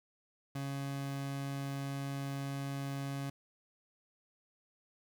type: tone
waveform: 30% pulse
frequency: 138.59 Hz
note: C#3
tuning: in tune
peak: -34 dBFS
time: 0.55-3.3 s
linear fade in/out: 5 ms
effects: none